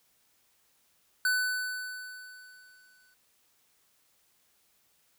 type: tone with exponential decay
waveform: square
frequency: 1500 Hz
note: F#6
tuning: 23 cents sharp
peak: -24 dBFS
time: 1.25-3.14 s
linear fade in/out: 2 ms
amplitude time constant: 410 ms
effects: white hiss -69 dBFS RMS until 5.18 s